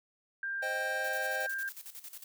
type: tone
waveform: sine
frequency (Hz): 1590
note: G6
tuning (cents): +24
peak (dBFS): -33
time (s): 0.43-1.69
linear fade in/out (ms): 2
type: chord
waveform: square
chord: C minor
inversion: none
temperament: equal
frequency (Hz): 523.3 / 622.3 / 784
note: C5 / Eb5 / G5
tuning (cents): 0 / 0 / 0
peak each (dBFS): -40 / -40 / -40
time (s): 0.62-1.47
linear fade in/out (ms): 10
type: noise with tremolo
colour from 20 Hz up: blue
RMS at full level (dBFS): -45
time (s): 1.04-2.24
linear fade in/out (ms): 5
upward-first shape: square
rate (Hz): 11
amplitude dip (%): 75
effects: none